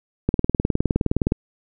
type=click train; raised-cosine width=3 ms; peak=-5 dBFS; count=21; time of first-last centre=0.29-1.321 s; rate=19.4 Hz; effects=none